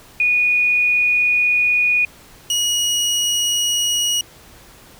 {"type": "tone pair in turn", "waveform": ["sine", "25% pulse"], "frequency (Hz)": [2461, 2901], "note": ["D#7", "F#7"], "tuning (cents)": [-20, -35], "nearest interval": "minor third", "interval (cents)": 285, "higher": "second", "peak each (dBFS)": -13, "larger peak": "neither", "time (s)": [[0.2, 2.05], [2.5, 4.21]], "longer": "first", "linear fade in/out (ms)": 2, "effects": ["pink hiss -45 dBFS RMS until 4.99 s"]}